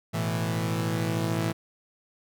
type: chord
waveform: sawtooth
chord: A suspended second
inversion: none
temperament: equal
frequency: 110 / 123.47 / 164.81 Hz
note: A2 / B2 / E3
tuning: 0 / 0 / 0 cents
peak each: -25 / -31 / -25 dBFS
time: 0.13-1.53 s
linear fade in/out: 20 ms
effects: none

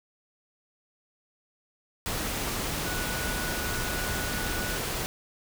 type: tone in noise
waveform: sine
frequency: 1470 Hz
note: F#6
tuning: 12 cents flat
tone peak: -36 dBFS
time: 2.86-4.77 s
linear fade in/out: 0 ms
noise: pink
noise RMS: -31 dBFS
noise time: 2.06-5.06 s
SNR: -8 dB
effects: none

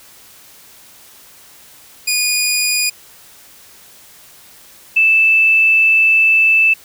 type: tone pair in turn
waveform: 15% pulse / sine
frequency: 2457 / 2637 Hz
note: D#7 / E7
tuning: -22 / 0 cents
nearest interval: minor second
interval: 122 cents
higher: second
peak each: -7 / -8 dBFS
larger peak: first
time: 2.07-2.9 / 4.96-6.74 s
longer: second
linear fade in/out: 10 ms
effects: white hiss -43 dBFS RMS until 6.84 s

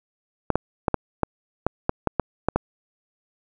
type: clicks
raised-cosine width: 1 ms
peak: -5 dBFS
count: 11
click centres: 0.503 / 0.556 / 0.882 / 0.943 / 1.233 / 1.666 / 1.894 / 2.073 / 2.197 / 2.486 / 2.56 s
effects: none

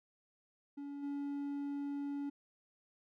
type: tone with level steps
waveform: triangle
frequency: 283.8 Hz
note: C#4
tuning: 41 cents sharp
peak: -40 / -35 dBFS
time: 0.77-2.3 s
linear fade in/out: 10 ms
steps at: 1.02 s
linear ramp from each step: 20 ms
effects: none

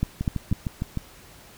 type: two click trains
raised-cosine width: 5 ms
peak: -14 / -10 dBFS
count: 6 / 3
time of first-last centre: 0.21-0.973 / 0.03-0.526 s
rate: 6.55 / 4.03 Hz
effects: pink hiss -49 dBFS RMS until 1.57 s

